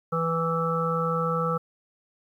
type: harmonic tone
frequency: 164.81 Hz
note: E3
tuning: in tune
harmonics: 1 / 3 / 5 / 7 / 8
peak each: -28 / -28 / -39 / -32 / -28 dBFS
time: 0.12-1.58 s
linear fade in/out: 10 ms
effects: 10-bit